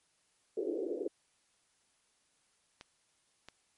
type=band-pass noise; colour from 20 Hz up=pink; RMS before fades=-36 dBFS; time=0.57-1.08 s; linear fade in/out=5 ms; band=330 to 490 Hz; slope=48 dB/octave
type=clicks; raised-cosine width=0.2 ms; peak=-30 dBFS; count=2; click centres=2.811 / 3.486 s
effects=white hiss -73 dBFS RMS until 3.77 s + MP3 48 kbps